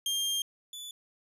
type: tone pair in turn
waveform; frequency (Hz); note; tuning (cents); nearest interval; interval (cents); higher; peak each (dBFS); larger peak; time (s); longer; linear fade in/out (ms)
sawtooth; 3200 / 3470; G7 / A7; +35 / -25; minor second; 140; second; -25 / -37; first; 0.06-0.42 / 0.73-0.91; first; 2
effects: resampled to 32000 Hz